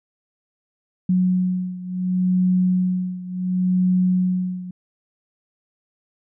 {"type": "beating tone pair", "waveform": "sine", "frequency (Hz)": [182.8, 183.5], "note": ["F#3", "F#3"], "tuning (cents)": [-21, -14], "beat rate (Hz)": 0.7, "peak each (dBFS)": [-19, -22], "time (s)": [1.09, 4.71], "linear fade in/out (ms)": 5, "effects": []}